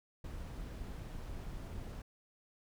brown noise, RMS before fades -44 dBFS, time 0.24-2.02 s, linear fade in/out 5 ms, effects none

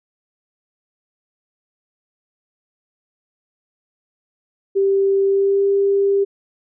sine tone with pitch glide, 392 to 397 Hz, G4 to G4, 0 to +22 cents, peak -13 dBFS, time 4.75-6.25 s, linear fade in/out 20 ms, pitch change +22 cents, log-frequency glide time 5.25-5.65 s, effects none

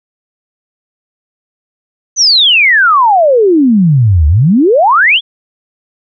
sine exponential two-way sweep, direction down then up, 6260 to 71.1 to 3507 Hz, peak -4 dBFS, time 2.16-5.21 s, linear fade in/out 50 ms, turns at 4.27 s, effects none

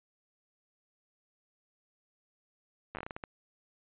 slowing click train, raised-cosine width 0.5 ms, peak -24 dBFS, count 10, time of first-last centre 2.95-3.238 s, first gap 9 ms, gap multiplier 1.3, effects resampled to 8000 Hz

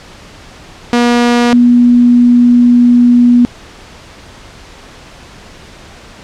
sawtooth / sine tone pair in turn, 240 / 242.4 Hz, B3 / B3, -49 / -32 cents, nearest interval unison, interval 17 cents, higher second, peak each -3 dBFS, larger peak neither, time 0.93-1.53 / 1.53-3.45 s, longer second, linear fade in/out 0 ms, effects pink hiss -35 dBFS RMS until 6.23 s + low-pass 6000 Hz 12 dB/octave

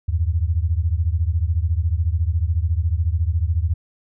sine beating tone pair, 78 / 92 Hz, D#2 / F#2, +5 / -9 cents, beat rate 14 Hz, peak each -19 / -21 dBFS, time 0.08-3.74 s, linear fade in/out 10 ms, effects none

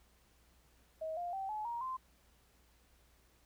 sine tone with pitch steps, 636 / 701.6 / 774 / 853.9 / 942 / 1039.2 Hz, D#5 / F5 / G5 / G#5 / A#5 / C6, +38 / +8 / -22 / +48 / +18 / -12 cents, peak -37 dBFS, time 1.01-1.97 s, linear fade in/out 10 ms, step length 160 ms, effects added 60 Hz sine -69 dBFS peak until 3.45 s + pink hiss -70 dBFS RMS until 3.45 s

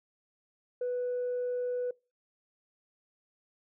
sine tone, 493.9 Hz, B4, in tune, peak -28 dBFS, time 0.81-1.91 s, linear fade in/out 5 ms, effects noise-tail reverb RT60 0.3 s tail -25 dB re dry + tanh soft clip ceiling -27 dBFS

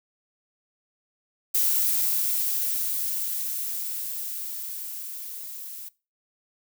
violet noise with level ramp, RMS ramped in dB -22 to -39 dBFS, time 1.54-5.89 s, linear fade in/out 10 ms, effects noise-tail reverb RT60 0.3 s tail -21 dB re dry

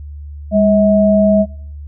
sine tone pair together, 202.1 / 641 Hz, G#3 / E5, -47 / -49 cents, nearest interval octave + minor sixth, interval 1998 cents, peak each -11 dBFS, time 0.51-1.46 s, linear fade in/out 50 ms, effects noise-tail reverb RT60 0.6 s tail -21 dB re dry + added 73 Hz sine -27 dBFS peak until 1.87 s

